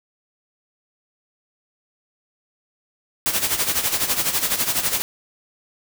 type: noise with tremolo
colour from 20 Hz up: white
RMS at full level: -19 dBFS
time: 3.26-5.02 s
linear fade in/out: 0 ms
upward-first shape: sine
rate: 12 Hz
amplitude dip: 70%
effects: none